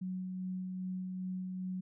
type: tone with tremolo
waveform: sine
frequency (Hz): 185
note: F#3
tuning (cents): 0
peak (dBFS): -35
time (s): 0.01-1.81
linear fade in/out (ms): 10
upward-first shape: sine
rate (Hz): 2.5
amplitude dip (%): 25
effects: none